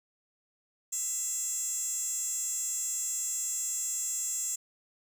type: tone with high-pass filter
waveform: 15% pulse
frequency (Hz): 672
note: E5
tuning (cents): +33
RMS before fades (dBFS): -33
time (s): 0.92-4.56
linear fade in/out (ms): 10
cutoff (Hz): 7600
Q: 7.2
effects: none